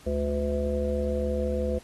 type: harmonic tone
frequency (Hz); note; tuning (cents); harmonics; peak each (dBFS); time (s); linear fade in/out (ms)
72.1; D2; -31; 1 / 3 / 5 / 7 / 9; -29 / -32 / -35 / -28 / -38; 0.06-1.79; 10
effects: pink hiss -53 dBFS RMS until 1.83 s + AAC 32 kbps

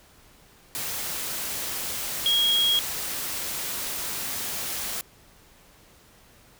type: tone in noise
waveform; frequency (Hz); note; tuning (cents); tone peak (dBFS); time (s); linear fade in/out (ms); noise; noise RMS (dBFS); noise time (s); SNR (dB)
sine; 3283; G#7; -21; -19; 2.26-2.79; 0; white; -31; 0.75-5.01; +9
effects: pink hiss -55 dBFS RMS until 6.59 s

